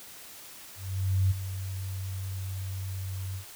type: tone with ADSR envelope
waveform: sine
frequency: 95.1 Hz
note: F#2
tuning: 48 cents sharp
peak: -20 dBFS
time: 0.75-3.45 s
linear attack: 560 ms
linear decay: 15 ms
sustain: -12 dB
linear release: 96 ms
effects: white hiss -47 dBFS RMS until 3.55 s